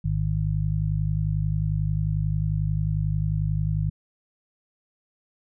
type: harmonic tone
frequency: 51.2 Hz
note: G#1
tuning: 24 cents flat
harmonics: 1 / 2 / 3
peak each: -28 / -26 / -25 dBFS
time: 0.04-3.9 s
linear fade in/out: 10 ms
effects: none